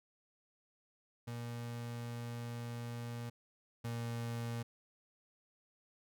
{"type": "tone pair in turn", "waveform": "35% pulse", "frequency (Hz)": [118.6, 117.31], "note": ["A#2", "A#2"], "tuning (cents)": [30, 11], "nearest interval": "unison", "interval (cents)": 19, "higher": "first", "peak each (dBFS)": [-39, -36], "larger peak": "second", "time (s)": [[1.27, 3.3], [3.84, 4.63]], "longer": "first", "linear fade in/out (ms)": 10, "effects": []}